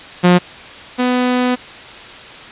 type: tone pair in turn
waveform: sawtooth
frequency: 178.3 / 249.5 Hz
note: F3 / B3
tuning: +36 / +18 cents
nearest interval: tritone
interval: 582 cents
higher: second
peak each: -3 / -9 dBFS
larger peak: first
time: 0.23-0.39 / 0.98-1.56 s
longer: second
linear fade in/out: 20 ms
effects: white hiss -34 dBFS RMS until 2.51 s + resampled to 8000 Hz